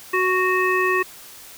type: harmonic tone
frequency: 370 Hz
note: F#4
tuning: in tune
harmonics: 1 / 3 / 5 / 7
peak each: -21 / -22 / -22 / -26 dBFS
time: 0.13-1.03 s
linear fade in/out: 10 ms
effects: white hiss -42 dBFS RMS until 1.57 s